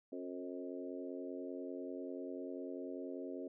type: harmonic tone with a mistuned harmonic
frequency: 90.2 Hz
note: F#2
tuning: 44 cents flat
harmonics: 3 / 4 / 5 / 6 / 7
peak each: -45 / -47 / -49 / -51 / -52 dBFS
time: 0.12-3.48 s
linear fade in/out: 5 ms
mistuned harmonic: 6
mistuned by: -16 cents
effects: none